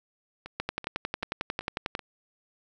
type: two click trains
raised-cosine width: 0.3 ms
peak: -13 / -24 dBFS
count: 16 / 5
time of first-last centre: 0.6-1.951 / 0.46-1.993 s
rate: 11.1 / 2.61 Hz
effects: none

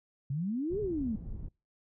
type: exponential two-way sweep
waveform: sine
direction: up then down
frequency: 130 to 434.7 to 205 Hz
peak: -30 dBFS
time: 0.3-1.16 s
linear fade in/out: 5 ms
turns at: 0.8 s
type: low-pass noise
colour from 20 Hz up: pink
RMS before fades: -41 dBFS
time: 0.7-1.49 s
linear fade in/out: 10 ms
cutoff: 170 Hz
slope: 12 dB/octave
effects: noise-tail reverb RT60 0.3 s tail -26 dB re dry

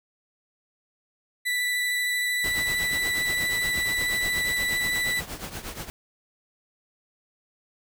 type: tone with vibrato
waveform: 35% pulse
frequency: 1975.5 Hz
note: B6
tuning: in tune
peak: -22 dBFS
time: 1.45-5.21 s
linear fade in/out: 20 ms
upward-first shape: sine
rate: 13 Hz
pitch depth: 10 cents each way
type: noise with tremolo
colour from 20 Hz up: pink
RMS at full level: -33 dBFS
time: 2.44-5.9 s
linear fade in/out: 0 ms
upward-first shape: triangle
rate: 8.4 Hz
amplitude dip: 80%
effects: none

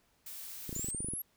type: noise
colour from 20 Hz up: blue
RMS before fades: -45 dBFS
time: 0.26-0.91 s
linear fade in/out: 5 ms
type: clicks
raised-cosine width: 3 ms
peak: -28 dBFS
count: 11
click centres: 0.693 / 0.728 / 0.764 / 0.795 / 0.845 / 0.886 / 0.947 / 1.005 / 1.046 / 1.086 / 1.136 s
type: exponential sweep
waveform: sine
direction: up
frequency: 6930 to 11640 Hz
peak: -36 dBFS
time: 0.75-1.22 s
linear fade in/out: 5 ms
effects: pink hiss -71 dBFS RMS until 1.36 s

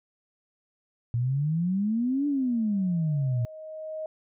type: exponential two-way sweep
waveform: sine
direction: up then down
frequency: 115.4 to 293.7 to 115.4 Hz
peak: -23 dBFS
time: 1.14-3.45 s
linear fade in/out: 0 ms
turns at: 2.27 s
type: tone with exponential growth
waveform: sine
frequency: 627 Hz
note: D#5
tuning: 13 cents sharp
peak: -30 dBFS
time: 1.89-4.06 s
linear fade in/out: 2 ms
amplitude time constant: 470 ms
effects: none

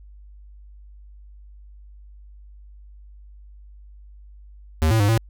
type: tone with pitch steps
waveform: square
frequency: 78.9 / 111.8 / 101.9 / 113 Hz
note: D#2 / A2 / G#2 / A2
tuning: +25 / +28 / -32 / +47 cents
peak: -16 dBFS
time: 4.82-5.176 s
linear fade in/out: 0 ms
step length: 89 ms
effects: added 50 Hz sine -42 dBFS peak until 5.29 s

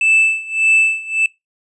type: tone with tremolo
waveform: triangle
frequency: 2637 Hz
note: E7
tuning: in tune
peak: -7 dBFS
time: 0.01-1.26 s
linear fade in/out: 2 ms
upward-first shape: sine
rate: 1.7 Hz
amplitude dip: 90%
effects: noise-tail reverb RT60 0.2 s tail -23 dB re dry + resampled to 24000 Hz

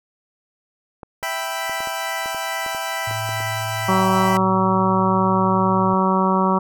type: clicks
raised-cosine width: 1 ms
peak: -21 dBFS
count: 12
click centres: 1.032 / 1.228 / 1.696 / 1.805 / 1.873 / 2.259 / 2.347 / 2.663 / 2.748 / 3.111 / 3.291 / 3.404 s
type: chord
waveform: 20% pulse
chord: E minor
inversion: none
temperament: equal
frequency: 659.3 / 784 / 987.8 Hz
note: E5 / G5 / B5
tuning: 0 / 0 / 0 cents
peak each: -23 dBFS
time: 1.23-4.37 s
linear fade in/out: 0 ms
type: tone with pitch glide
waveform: sine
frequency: 110 to 111.34 Hz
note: A2 to A2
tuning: 0 to +21 cents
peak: -27 dBFS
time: 3.07-5.94 s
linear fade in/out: 5 ms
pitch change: +21 cents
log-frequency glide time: 3.75-4.34 s
type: harmonic tone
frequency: 189 Hz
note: F#3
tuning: 37 cents sharp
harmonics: 1 / 2 / 3 / 4 / 5 / 6 / 7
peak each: -19 / -24 / -26 / -28 / -21 / -22 / -28 dBFS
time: 3.88-6.59 s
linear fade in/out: 10 ms
effects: none

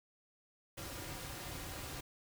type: noise with comb filter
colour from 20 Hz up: pink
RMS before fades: -45 dBFS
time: 0.77-2.01 s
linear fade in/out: 10 ms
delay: 4.6 ms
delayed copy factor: -0.5
effects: none

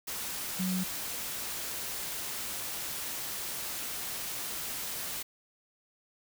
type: tone in noise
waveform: sine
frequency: 185 Hz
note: F#3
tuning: in tune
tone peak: -29 dBFS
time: 0.59-0.84 s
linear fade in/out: 10 ms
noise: white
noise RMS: -37 dBFS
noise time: 0.07-5.23 s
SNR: +5 dB
effects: none

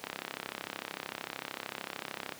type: click train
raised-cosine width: 0.3 ms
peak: -19 dBFS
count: 77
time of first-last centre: 0.04-2.322 s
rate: 33.3 Hz
effects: pink hiss -49 dBFS RMS until 2.39 s + high-pass 200 Hz 12 dB/octave

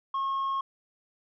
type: tone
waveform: sine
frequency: 1085 Hz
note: C#6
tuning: 37 cents flat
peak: -24 dBFS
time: 0.14-0.61 s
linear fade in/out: 5 ms
effects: tanh soft clip ceiling -26 dBFS

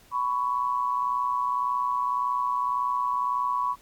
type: tone pair together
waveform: sine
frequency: 994.2 / 1116 Hz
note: B5 / C#6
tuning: +11 / +11 cents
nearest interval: major second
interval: 200 cents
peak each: -26 dBFS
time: 0.11-3.76 s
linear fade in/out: 50 ms
effects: pink hiss -56 dBFS RMS until 3.81 s + MP3 96 kbps

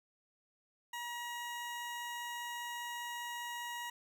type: tone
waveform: 20% pulse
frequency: 955 Hz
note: A#5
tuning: 42 cents sharp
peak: -35 dBFS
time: 0.93-3.9 s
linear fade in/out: 5 ms
effects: none

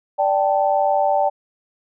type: chord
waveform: sine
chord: D suspended fourth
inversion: none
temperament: equal with one note detuned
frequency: 587.3 / 779.5 / 880 Hz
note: D5 / G5 / A5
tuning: 0 / -10 / 0 cents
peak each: -19 / -18 / -22 dBFS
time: 0.18-1.3 s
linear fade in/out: 20 ms
effects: none

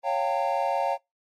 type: chord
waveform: triangle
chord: G half-diminished seventh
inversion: second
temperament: equal with one note detuned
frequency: 554.4 / 698.5 / 784 / 912.6 Hz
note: Db5 / F5 / G5 / Bb5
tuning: 0 / 0 / 0 / -37 cents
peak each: -27 dBFS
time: 0.03-0.98 s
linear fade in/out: 50 ms
effects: noise-tail reverb RT60 0.2 s tail -24 dB re dry + AAC 64 kbps

